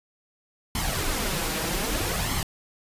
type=noise with flanger; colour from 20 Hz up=pink; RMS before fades=-27 dBFS; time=0.75-2.43 s; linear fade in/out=2 ms; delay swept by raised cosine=0.93 to 6.33 ms; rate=0.63 Hz; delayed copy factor=+0.6; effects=resampled to 32000 Hz